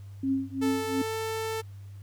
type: tone with tremolo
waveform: sine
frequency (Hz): 269.2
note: C4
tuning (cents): +49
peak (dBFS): -22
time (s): 0.23-1.02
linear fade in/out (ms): 5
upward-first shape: triangle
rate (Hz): 2.8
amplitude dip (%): 100
type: tone with pitch glide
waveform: sawtooth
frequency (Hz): 439.3 to 443.6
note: A4 to A4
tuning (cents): -3 to +14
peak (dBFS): -26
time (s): 0.61-1.62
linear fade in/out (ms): 20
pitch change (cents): +17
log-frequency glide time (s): 0.83-1.15
effects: added 99 Hz sine -41 dBFS peak until 2.02 s + pink hiss -63 dBFS RMS until 2.02 s